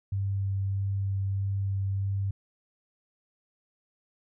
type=tone with vibrato; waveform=sine; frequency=98 Hz; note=G2; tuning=in tune; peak=-26 dBFS; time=0.12-2.31 s; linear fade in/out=5 ms; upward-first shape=sine; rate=1.6 Hz; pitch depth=9 cents each way; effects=none